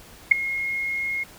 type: tone with ADSR envelope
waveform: sine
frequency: 2152 Hz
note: C7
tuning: 48 cents sharp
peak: -5 dBFS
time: 0.31-1.24 s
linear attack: 9 ms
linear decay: 5 ms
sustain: -19 dB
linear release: 12 ms
effects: pink hiss -47 dBFS RMS until 1.38 s